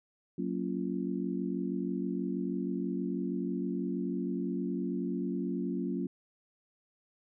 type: chord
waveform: sine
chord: Gb major seventh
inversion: none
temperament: just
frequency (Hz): 185 / 231.2 / 277.5 / 346.9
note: Gb3 / Bb3 / Db4 / F4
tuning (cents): 0 / -14 / +2 / -12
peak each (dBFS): -35 / -37 / -36 / -38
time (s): 0.38-6.07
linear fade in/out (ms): 5
effects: none